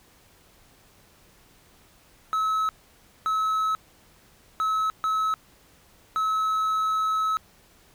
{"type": "tone bursts at uneven times", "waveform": "triangle", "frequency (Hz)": 1292, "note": "E6", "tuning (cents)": -35, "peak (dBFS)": -20, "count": 5, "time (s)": [[2.33, 2.69], [3.26, 3.75], [4.6, 4.9], [5.04, 5.34], [6.16, 7.37]], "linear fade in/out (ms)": 0, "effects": ["pink hiss -57 dBFS RMS until 7.94 s"]}